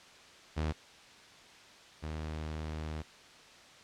sawtooth tone pair in turn, 77.78 / 77.78 Hz, D#2 / D#2, 0 / 0 cents, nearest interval unison, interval 0 cents, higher neither, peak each -27 / -33 dBFS, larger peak first, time 0.56-0.73 / 2.02-3.03 s, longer second, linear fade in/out 20 ms, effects white hiss -55 dBFS RMS until 3.83 s + low-pass 5000 Hz 12 dB/octave

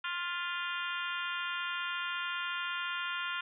harmonic tone with a mistuned harmonic, 350.8 Hz, F4, 8 cents sharp, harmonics 3 / 4 / 5 / 6 / 7 / 8 / 9 / 10, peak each -41 / -37 / -43 / -48 / -43 / -43 / -44 / -48 dBFS, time 0.04-3.41 s, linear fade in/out 5 ms, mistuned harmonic 6, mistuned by -58 cents, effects none

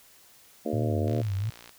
harmonic tone, 76 Hz, D#2, 40 cents flat, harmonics 3 / 4 / 5 / 6 / 7 / 8 / 9, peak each -33 / -34 / -35 / -36 / -36 / -37 / -38 dBFS, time 0.65-1.22 s, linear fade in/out 10 ms
sine tone with vibrato, 106 Hz, G#2, 36 cents sharp, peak -26 dBFS, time 0.73-1.5 s, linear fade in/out 5 ms, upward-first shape sine, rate 2.8 Hz, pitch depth 170 cents each way
click train, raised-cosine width 0.2 ms, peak -28 dBFS, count 37, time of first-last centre 1.08-1.693 s, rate 58.7 Hz
effects white hiss -56 dBFS RMS until 1.78 s

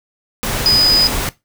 sine tone in noise, 4978 Hz, D#8, in tune, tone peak -8 dBFS, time 0.66-1.07 s, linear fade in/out 0 ms, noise pink, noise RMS -20 dBFS, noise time 0.43-1.29 s, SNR +9 dB, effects noise-tail reverb RT60 0.2 s tail -18 dB re dry

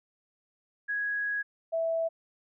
sine tone pair in turn, 1662 / 657.3 Hz, G#6 / E5, +1 / -5 cents, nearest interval octave + major third, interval 1606 cents, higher first, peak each -28 / -26 dBFS, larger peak second, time 0.88-1.43 / 1.72-2.09 s, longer first, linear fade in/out 20 ms, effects none

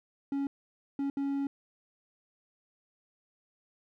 triangle tone bursts at uneven times, 278.2 Hz, C#4, 6 cents sharp, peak -27 dBFS, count 3, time 0.32-0.47 / 0.99-1.1 / 1.17-1.47 s, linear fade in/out 2 ms, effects none

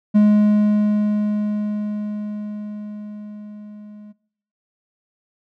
triangle tone with level ramp, 209.4 Hz, G#3, 15 cents sharp, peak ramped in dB -7 to -35 dBFS, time 0.14-4.13 s, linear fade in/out 20 ms, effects noise-tail reverb RT60 0.7 s tail -23 dB re dry

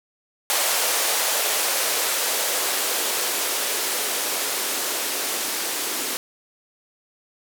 violet noise with band-pass filter sweep, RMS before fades -24 dBFS, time 0.5-6.17 s, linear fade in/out 0 ms, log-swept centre 570 to 310 Hz, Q 1.7, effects none

